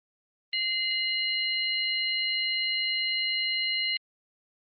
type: tone cluster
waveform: sine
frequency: 2071 / 2889 / 4149 Hz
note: C7 / F#7 / C8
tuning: -18 / -42 / -15 cents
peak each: -30 dBFS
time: 0.53-3.97 s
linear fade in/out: 2 ms
effects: Opus 24 kbps